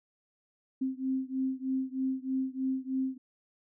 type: beating tone pair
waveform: sine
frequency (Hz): 261.6 / 264.8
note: C4 / C4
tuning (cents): 0 / +21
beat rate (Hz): 3.2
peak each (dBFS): -32 / -33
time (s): 0.81-3.18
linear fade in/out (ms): 10
effects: none

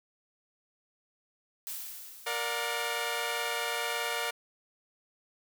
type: noise with exponential decay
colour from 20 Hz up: blue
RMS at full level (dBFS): -37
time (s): 1.67-3.33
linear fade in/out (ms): 0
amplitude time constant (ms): 360
type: chord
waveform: 10% pulse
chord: Bb augmented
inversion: none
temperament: equal with one note detuned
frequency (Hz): 466.2 / 587.3 / 721.8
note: Bb4 / D5 / F#5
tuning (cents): 0 / 0 / -43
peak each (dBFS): -26 / -28 / -27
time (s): 2.26-4.31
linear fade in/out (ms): 10
effects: none

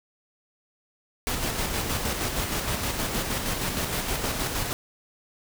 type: noise with tremolo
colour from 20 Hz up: pink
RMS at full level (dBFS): -27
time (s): 1.27-4.73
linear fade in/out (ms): 0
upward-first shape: square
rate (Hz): 6.4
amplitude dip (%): 35
effects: none

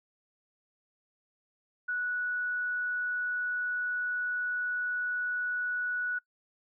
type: tone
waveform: sine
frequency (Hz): 1472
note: F#6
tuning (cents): -9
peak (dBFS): -29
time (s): 1.88-6.19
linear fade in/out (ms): 10
effects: noise-tail reverb RT60 0.1 s tail -22 dB re dry

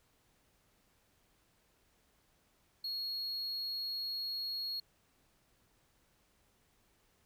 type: tone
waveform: triangle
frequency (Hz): 4310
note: C#8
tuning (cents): -49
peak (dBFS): -35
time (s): 2.84-4.8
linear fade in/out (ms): 5
effects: pink hiss -72 dBFS RMS until 7.25 s

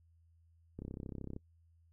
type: click train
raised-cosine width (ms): 3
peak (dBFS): -30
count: 20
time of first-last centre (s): 0.79-1.364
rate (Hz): 33.1
effects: noise-tail reverb RT60 0.1 s tail -24 dB re dry + added 83 Hz sine -64 dBFS peak until 1.92 s

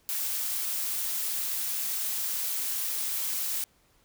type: noise with amplitude modulation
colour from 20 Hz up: blue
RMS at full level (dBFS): -29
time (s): 0.09-3.64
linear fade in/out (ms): 0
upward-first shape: sine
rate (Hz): 262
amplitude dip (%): 40
effects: pink hiss -65 dBFS RMS until 4.04 s

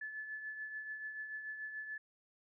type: tone with tremolo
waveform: sine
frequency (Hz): 1731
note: A6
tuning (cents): -29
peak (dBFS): -39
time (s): 0.01-1.98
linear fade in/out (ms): 5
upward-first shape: triangle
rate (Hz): 6.9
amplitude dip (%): 55
effects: none

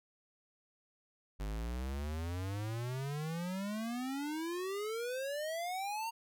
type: exponential sweep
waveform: square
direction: up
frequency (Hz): 49 to 932.3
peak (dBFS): -37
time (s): 1.39-6.11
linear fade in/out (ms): 20
effects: none

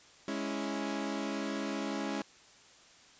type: chord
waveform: sawtooth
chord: C# minor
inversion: second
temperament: equal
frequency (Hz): 207.7 / 277.2 / 329.6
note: G#3 / C#4 / E4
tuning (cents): 0 / 0 / 0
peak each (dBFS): -34 / -33 / -36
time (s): 0.28-2.22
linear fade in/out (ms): 2
effects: white hiss -58 dBFS RMS until 3.19 s + resampled to 16000 Hz

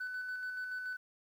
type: tone with tremolo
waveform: sine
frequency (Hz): 1500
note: F#6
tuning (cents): +23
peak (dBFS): -34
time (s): 0-0.97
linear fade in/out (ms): 10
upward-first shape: square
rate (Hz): 7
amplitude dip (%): 35
effects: tanh soft clip ceiling -35 dBFS + 11-bit

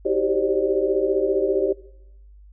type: tone cluster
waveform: sine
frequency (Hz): 320.8 / 379.9 / 395 / 535 / 596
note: E4 / F#4 / G4 / C5 / D5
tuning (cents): -47 / +46 / +13 / +38 / +25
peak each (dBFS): -29 / -24 / -22 / -25 / -27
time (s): 0.05-1.73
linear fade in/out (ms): 10
effects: noise-tail reverb RT60 0.8 s tail -20 dB re dry + added 50 Hz sine -44 dBFS peak until 2.52 s

